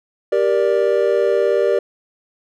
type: chord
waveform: triangle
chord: G minor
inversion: none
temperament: just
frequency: 392 / 470.4 / 588 Hz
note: G4 / Bb4 / D5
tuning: 0 / +16 / +2 cents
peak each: -16 dBFS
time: 0.32-1.79 s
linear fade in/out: 5 ms
effects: none